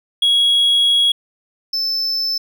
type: tone pair in turn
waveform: triangle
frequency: 3322 / 5273 Hz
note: G#7 / E8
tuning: 0 / 0 cents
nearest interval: minor sixth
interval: 800 cents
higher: second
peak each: -9 / -16 dBFS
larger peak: first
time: 0.22-1.12 / 1.73-2.38 s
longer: first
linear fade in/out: 5 ms
effects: tanh soft clip ceiling -5 dBFS